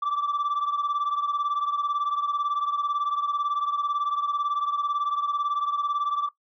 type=beating tone pair; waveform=sine; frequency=1162 / 1180 Hz; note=D6 / D6; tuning=-19 / +8 cents; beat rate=18 Hz; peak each=-23 / -27 dBFS; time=0.02-6.29 s; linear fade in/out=10 ms; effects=noise-tail reverb RT60 0.1 s tail -18 dB re dry + tanh soft clip ceiling -21 dBFS